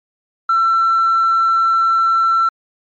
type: tone with tanh clipping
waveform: triangle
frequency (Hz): 1344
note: E6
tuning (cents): +33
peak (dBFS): -11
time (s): 0.49-2.49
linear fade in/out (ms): 5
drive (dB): 5
effects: MP3 48 kbps